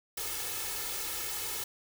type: noise with comb filter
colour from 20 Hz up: white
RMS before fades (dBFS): -36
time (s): 0.17-1.64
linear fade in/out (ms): 5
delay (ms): 2.3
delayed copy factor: +0.9
effects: none